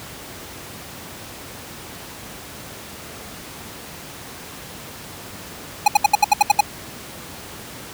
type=tone bursts; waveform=square; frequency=830.6 Hz; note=G#5; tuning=in tune; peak=-9 dBFS; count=9; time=5.86-6.608 s; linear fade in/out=5 ms; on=20 ms; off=71 ms; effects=pink hiss -36 dBFS RMS until 7.93 s + high-pass 80 Hz 12 dB/octave